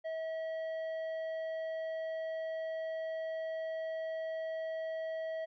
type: tone with tanh clipping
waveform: triangle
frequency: 644 Hz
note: E5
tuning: 41 cents flat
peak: -37 dBFS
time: 0.04-5.46 s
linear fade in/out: 20 ms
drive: 12 dB
effects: none